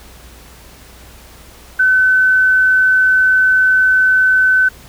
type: tone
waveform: sine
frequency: 1517 Hz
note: F#6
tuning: 43 cents sharp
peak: -8 dBFS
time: 1.79-4.69 s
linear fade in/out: 10 ms
effects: added 60 Hz sine -42 dBFS peak until 4.88 s + pink hiss -41 dBFS RMS until 4.88 s